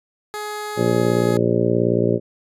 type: tone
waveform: 15% pulse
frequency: 420.3 Hz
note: G#4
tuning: 21 cents sharp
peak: -20 dBFS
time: 0.34-1.37 s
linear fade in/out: 0 ms
type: harmonic tone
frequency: 58.6 Hz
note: A#1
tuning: 10 cents sharp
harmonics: 2 / 3 / 4 / 5 / 6 / 7 / 8 / 9 / 10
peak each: -23 / -24 / -24 / -30 / -22 / -21 / -31 / -25 / -27 dBFS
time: 0.76-2.2 s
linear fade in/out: 50 ms
effects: resampled to 32000 Hz